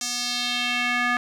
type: tone with band-pass filter sweep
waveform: square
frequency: 244 Hz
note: B3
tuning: 21 cents flat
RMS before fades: -25 dBFS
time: 0.01-1.17 s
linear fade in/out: 2 ms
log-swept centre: 6400 to 1600 Hz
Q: 2.2
effects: none